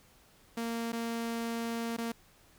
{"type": "tone with dropouts", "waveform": "sawtooth", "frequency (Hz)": 231.1, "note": "A#3", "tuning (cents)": -15, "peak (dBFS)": -29, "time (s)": [0.57, 2.12], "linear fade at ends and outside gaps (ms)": 5, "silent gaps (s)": [[0.921, 0.929], [1.967, 1.982]], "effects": ["pink hiss -62 dBFS RMS until 2.58 s"]}